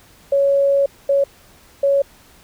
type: tone bursts at uneven times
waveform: sine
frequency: 557 Hz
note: C#5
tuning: 8 cents sharp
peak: -12 dBFS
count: 3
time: 0.32-0.86 / 1.09-1.24 / 1.83-2.02 s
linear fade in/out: 5 ms
effects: pink hiss -49 dBFS RMS until 2.43 s